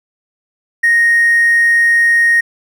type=tone with hard clipping; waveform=triangle; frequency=1864.7 Hz; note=A#6; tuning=in tune; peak=-8 dBFS; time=0.83-2.41 s; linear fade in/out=10 ms; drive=4 dB; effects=none